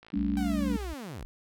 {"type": "click train", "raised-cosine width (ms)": 0.3, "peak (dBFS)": -35, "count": 46, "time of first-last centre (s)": [0.03, 0.844], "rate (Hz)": 55.3}
{"type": "chord", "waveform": "sine", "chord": "G suspended second", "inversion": "none", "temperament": "equal with one note detuned", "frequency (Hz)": [196, 220, 286.8], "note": ["G3", "A3", "D4"], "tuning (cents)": [0, 0, -41], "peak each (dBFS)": [-30, -32, -30], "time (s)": [0.13, 0.77], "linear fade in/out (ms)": 10}
{"type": "tone", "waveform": "sine", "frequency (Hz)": 61.74, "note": "B1", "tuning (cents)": 0, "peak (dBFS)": -34, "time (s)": [0.16, 0.94], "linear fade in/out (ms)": 10}
{"type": "linear sweep", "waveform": "sawtooth", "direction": "down", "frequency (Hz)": [784, 30.68], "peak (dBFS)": -34, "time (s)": [0.37, 1.25], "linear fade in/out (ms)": 0}
{"effects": []}